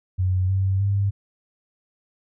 sine tone with pitch steps, 92.5 / 95.98 / 99.6 Hz, F#2 / G2 / G2, 0 / -36 / +28 cents, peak -18 dBFS, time 0.18-1.11 s, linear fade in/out 20 ms, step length 310 ms, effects none

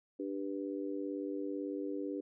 harmonic tone, 98 Hz, G2, in tune, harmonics 3 / 4 / 5, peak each -38 / -41 / -43 dBFS, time 0.19-2.21 s, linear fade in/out 10 ms, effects none

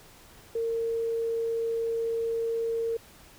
sine tone, 458.1 Hz, A#4, 30 cents flat, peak -26 dBFS, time 0.55-2.97 s, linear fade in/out 5 ms, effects pink hiss -53 dBFS RMS until 3.38 s

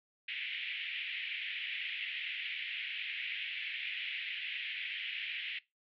pink band-pass noise, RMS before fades -40 dBFS, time 0.28-5.59 s, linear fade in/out 5 ms, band 2000 to 3200 Hz, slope 48 dB/octave, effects noise-tail reverb RT60 0.2 s tail -20 dB re dry

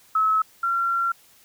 sine tone pair in turn, 1293 / 1369.9 Hz, E6 / F6, -34 / -34 cents, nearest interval minor second, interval 100 cents, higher second, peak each -17 / -20 dBFS, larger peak first, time 0.15-0.42 / 0.63-1.12 s, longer second, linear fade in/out 5 ms, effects white hiss -55 dBFS RMS until 1.44 s

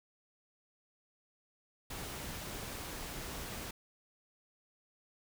pink noise, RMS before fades -43 dBFS, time 1.9-3.71 s, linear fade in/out 5 ms, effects none

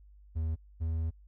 triangle tone pair in turn, 80 / 80.98 Hz, D#2 / E2, +49 / -30 cents, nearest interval unison, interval 21 cents, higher second, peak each -27 dBFS, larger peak neither, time 0.35-0.56 / 0.8-1.11 s, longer second, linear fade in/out 20 ms, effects added 50 Hz sine -53 dBFS peak until 1.27 s

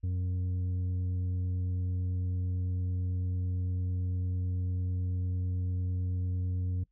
harmonic tone with a mistuned harmonic, 90.9 Hz, F#2, 30 cents flat, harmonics 1 / 2 / 3 / 5, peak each -29 / -45 / -47 / -55 dBFS, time 0.03-6.84 s, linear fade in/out 10 ms, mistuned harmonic 5, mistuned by +19 cents, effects noise-tail reverb RT60 0.1 s tail -21 dB re dry + added 45 Hz sine -70 dBFS peak until 6.91 s

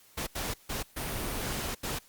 pink noise bursts at uneven times, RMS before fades -34 dBFS, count 5, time 0.17-0.27 / 0.35-0.54 / 0.69-0.83 / 0.96-1.75 / 1.83-1.99 s, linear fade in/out 10 ms, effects white hiss -59 dBFS RMS until 2.08 s + Opus 48 kbps

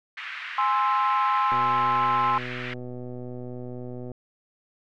white band-pass noise, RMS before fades -36 dBFS, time 0.17-2.74 s, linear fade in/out 5 ms, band 1400 to 2400 Hz, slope 24 dB/octave
sine chord, Ab augmented, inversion none, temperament equal, 830.6 / 1046.5 / 1318.5 Hz, Ab5 / C6 / E6, 0 / 0 / 0 cents, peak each -27 / -22 / -27 dBFS, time 0.58-2.38 s, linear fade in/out 2 ms
click train, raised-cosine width 2 ms, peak -25 dBFS, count 323, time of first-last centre 1.52-4.117 s, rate 124 Hz
effects none

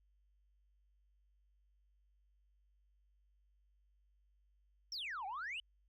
sine exponential two-way sweep, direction down then up, 5720 to 735 to 3069 Hz, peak -39 dBFS, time 4.92-5.6 s, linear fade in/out 2 ms, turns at 5.26 s, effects tanh soft clip ceiling -38 dBFS + added 50 Hz sine -70 dBFS peak until 5.88 s

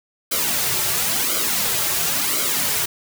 white noise with flanger, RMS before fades -21 dBFS, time 0.31-2.86 s, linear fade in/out 10 ms, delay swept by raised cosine 1.1 to 4.1 ms, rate 0.96 Hz, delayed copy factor -0.7, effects none

